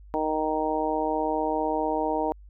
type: harmonic tone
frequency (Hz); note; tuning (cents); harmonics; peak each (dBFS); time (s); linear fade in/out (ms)
155.56; D#3; 0; 2 / 3 / 4 / 5 / 6; -30 / -30 / -30 / -30 / -30; 0.14-2.32; 0
effects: added 50 Hz sine -45 dBFS peak until 2.49 s